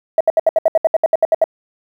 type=tone bursts; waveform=sine; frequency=645 Hz; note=E5; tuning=38 cents flat; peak=-7 dBFS; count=14; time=0.18-1.441 s; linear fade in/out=2 ms; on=26 ms; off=69 ms; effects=tanh soft clip ceiling -3 dBFS + 8-bit